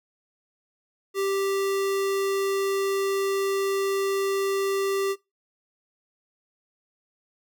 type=tone; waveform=square; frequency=392 Hz; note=G4; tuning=in tune; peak=-24 dBFS; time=1.14-5.16 s; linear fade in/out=50 ms; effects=noise-tail reverb RT60 0.2 s tail -19 dB re dry